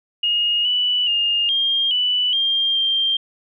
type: tone with pitch steps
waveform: sine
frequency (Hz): 2860 / 2964 / 2828 / 3213 / 2974 / 3200 / 3176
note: F7 / F#7 / F7 / G7 / F#7 / G7 / G7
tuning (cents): +41 / +2 / +21 / +42 / +8 / +35 / +22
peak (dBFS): -16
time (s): 0.23-3.17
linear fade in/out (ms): 5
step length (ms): 420
effects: none